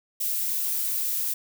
violet noise with high-pass filter sweep, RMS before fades -27 dBFS, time 0.2-1.34 s, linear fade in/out 10 ms, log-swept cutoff 2400 to 280 Hz, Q 0.91, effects none

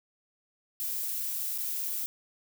violet noise with dropouts, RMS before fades -33 dBFS, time 0.8-2.06 s, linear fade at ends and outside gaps 0 ms, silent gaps 1.577-1.584 s, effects none

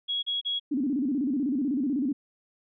sine tone bursts, 3324 Hz, G#7, 1 cent sharp, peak -26 dBFS, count 3, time 0.08-0.598 s, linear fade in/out 20 ms, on 150 ms, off 34 ms
sine tone with vibrato, 270.1 Hz, C#4, 45 cents flat, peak -24 dBFS, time 0.71-2.13 s, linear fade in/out 10 ms, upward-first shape square, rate 16 Hz, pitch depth 150 cents each way
effects none

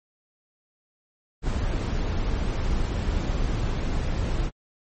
brown noise, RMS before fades -25 dBFS, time 1.42-4.51 s, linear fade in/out 50 ms, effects MP3 32 kbps

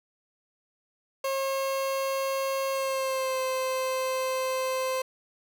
30% pulse tone with pitch glide, 540 to 520.1 Hz, C#5 to C5, -45 to -10 cents, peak -24 dBFS, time 1.24-5.02 s, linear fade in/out 5 ms, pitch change -65 cents, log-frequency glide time 2.73-3.41 s, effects none

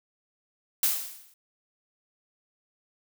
blue noise with exponential decay, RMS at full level -21 dBFS, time 0.83-1.34 s, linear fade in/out 2 ms, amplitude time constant 110 ms, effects none

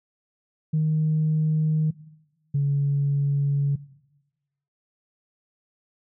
sine tone pair in turn, 155.56 / 141.5 Hz, D#3 / C#3, 0 / +36 cents, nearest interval major second, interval 164 cents, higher first, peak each -18 dBFS, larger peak neither, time 0.73-1.91 / 2.54-3.76 s, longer second, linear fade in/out 10 ms, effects noise-tail reverb RT60 1.0 s tail -19 dB re dry + tanh soft clip ceiling -15 dBFS

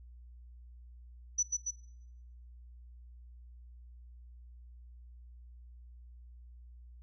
sine tone with echo, 5950 Hz, F#8, 9 cents sharp, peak -26 dBFS, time 1.38-1.43 s, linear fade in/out 10 ms, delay 140 ms, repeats 2, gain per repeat -3 dB, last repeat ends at 1.71 s, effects noise-tail reverb RT60 0.8 s tail -20 dB re dry + added 60 Hz sine -50 dBFS peak until 7.02 s

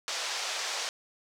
white band-pass noise, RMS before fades -34 dBFS, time 0.08-0.89 s, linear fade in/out 0 ms, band 490 to 6400 Hz, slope 24 dB/octave, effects none

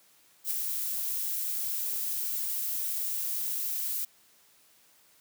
violet noise with ADSR envelope, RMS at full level -28 dBFS, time 0.44-4.05 s, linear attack 70 ms, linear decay 4 ms, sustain -4 dB, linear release 7 ms, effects white hiss -62 dBFS RMS until 5.2 s + high-pass 100 Hz 12 dB/octave

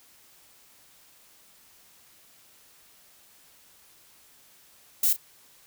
violet noise with echo, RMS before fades -22 dBFS, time 5.03-5.13 s, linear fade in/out 5 ms, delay 35 ms, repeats 1, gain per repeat -14 dB, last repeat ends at 5.165 s, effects white hiss -57 dBFS RMS until 5.66 s

